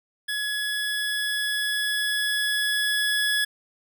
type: tone with level ramp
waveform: 25% pulse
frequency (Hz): 1691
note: G#6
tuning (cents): +31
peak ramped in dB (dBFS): -22 to -17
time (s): 0.28-3.45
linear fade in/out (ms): 10
effects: none